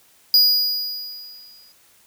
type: tone with exponential decay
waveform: square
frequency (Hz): 4900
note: D#8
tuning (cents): -27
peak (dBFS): -10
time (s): 0.34-1.72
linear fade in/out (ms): 1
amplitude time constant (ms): 300
effects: white hiss -55 dBFS RMS until 2.06 s